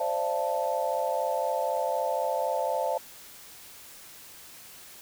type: chord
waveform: sine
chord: D minor seventh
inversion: third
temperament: equal with one note detuned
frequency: 523.3 / 587.3 / 680.9 / 880 Hz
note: C5 / D5 / F5 / A5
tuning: 0 / 0 / -44 / 0 cents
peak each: -31 dBFS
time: 0-2.98 s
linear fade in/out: 5 ms
effects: white hiss -48 dBFS RMS until 5.01 s